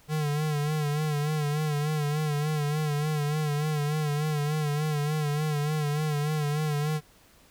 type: tone with vibrato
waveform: square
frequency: 150.1 Hz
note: D3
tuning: 38 cents sharp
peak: -26 dBFS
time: 0.08-7.01 s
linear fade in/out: 50 ms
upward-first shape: sine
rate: 3.4 Hz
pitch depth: 58 cents each way
effects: pink hiss -58 dBFS RMS until 7.5 s